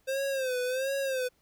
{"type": "tone with vibrato", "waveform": "square", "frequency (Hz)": 523.3, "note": "C5", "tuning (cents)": 0, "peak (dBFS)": -29, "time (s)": [0.07, 1.29], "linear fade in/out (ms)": 20, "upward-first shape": "sine", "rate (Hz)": 1.4, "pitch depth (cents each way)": 91, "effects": ["pink hiss -70 dBFS RMS until 1.41 s"]}